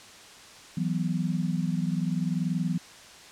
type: chord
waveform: sine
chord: E suspended second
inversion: none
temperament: just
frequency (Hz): 164.81 / 185.42 / 247.2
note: E3 / F#3 / B3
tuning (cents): 0 / +4 / +2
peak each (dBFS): -28 / -29 / -33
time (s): 0.77-2.78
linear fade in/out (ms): 5
effects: white hiss -48 dBFS RMS until 3.31 s + low-pass 7000 Hz 12 dB/octave